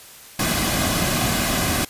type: noise with comb filter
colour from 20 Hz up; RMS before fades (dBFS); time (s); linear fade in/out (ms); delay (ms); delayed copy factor
pink; -21; 0.39-1.85; 5; 2.2; -0.55
effects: white hiss -43 dBFS RMS until 1.89 s + resampled to 32000 Hz